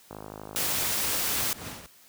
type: click train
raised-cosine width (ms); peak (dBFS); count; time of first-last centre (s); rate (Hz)
1; -25; 34; 0.11-0.741; 52.3
type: noise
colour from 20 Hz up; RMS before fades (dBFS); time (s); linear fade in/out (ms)
white; -28; 0.56-1.53; 0
type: noise with tremolo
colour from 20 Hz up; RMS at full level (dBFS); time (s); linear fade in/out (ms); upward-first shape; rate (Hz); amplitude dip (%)
pink; -37; 0.75-1.86; 0; triangle; 3.5; 70
effects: white hiss -56 dBFS RMS until 2.08 s + high-pass 60 Hz 12 dB/octave